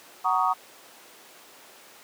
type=chord; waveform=sine; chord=D# minor seventh; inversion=first; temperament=just; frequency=746.7 / 933.4 / 1120.1 / 1244.5 Hz; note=F#5 / A#5 / C#6 / D#6; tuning=+16 / +2 / +18 / 0 cents; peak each=-26 dBFS; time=0.24-0.54 s; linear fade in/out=20 ms; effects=pink hiss -49 dBFS RMS until 2.03 s + high-pass 400 Hz 12 dB/octave